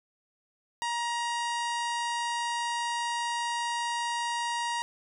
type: harmonic tone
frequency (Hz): 945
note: A#5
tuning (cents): +23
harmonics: 1 / 2 / 3 / 4 / 5 / 6 / 7 / 8 / 9 / 10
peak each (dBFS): -30 / -36 / -40 / -42 / -44 / -46 / -47 / -48 / -49 / -50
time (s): 0.82-4.82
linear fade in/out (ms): 0
effects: none